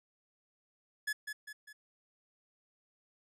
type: tone with echo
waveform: 45% pulse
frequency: 1708 Hz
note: G#6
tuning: 48 cents sharp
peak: -32 dBFS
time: 1.07-1.13 s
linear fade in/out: 10 ms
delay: 200 ms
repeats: 3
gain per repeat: -6 dB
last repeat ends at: 1.73 s
effects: resampled to 32000 Hz